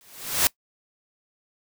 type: noise with exponential growth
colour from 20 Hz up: white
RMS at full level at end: -17 dBFS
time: 0.01-0.47 s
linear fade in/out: 0 ms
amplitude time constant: 100 ms
effects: noise-tail reverb RT60 0.1 s tail -22 dB re dry

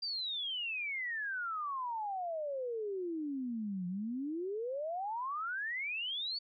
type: exponential two-way sweep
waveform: sine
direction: down then up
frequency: 4773 to 174.7 to 4552 Hz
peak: -35 dBFS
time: 0.02-6.39 s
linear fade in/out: 10 ms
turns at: 3.87 s
effects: none

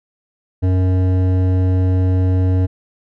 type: tone with hard clipping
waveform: sine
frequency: 92.5 Hz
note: F#2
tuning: in tune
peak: -14 dBFS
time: 0.62-2.67 s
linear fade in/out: 20 ms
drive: 12 dB
effects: none

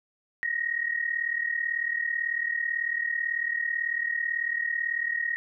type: tone pair together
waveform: sine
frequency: 1866 / 1904.1 Hz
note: A#6 / A#6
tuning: +1 / +36 cents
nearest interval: unison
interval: 35 cents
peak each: -28 / -30 dBFS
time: 0.43-5.36 s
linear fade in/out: 0 ms
effects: none

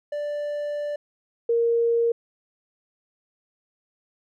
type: tone pair in turn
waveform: triangle / sine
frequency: 587.3 / 466.1 Hz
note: D5 / A#4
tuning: 0 / 0 cents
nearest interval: major third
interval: 400 cents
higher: first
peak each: -24 / -18 dBFS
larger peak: second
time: 0.12-0.96 / 1.49-2.12 s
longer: first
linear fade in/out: 5 ms
effects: none

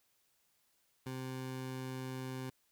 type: tone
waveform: 20% pulse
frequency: 130 Hz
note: C3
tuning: 11 cents flat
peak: -35 dBFS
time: 1.06-2.5 s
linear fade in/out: 5 ms
effects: white hiss -75 dBFS RMS until 2.71 s

